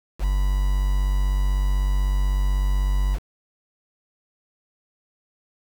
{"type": "tone with quantisation", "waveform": "triangle", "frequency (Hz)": 48.03, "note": "G1", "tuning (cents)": -35, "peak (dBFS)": -16, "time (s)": [0.19, 3.19], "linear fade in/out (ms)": 50, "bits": 6, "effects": []}